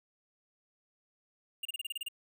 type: tone bursts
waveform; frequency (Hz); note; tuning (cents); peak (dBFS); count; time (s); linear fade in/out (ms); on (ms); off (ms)
square; 2819; F7; +16; -35; 9; 1.63-2.085; 5; 23; 31
effects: none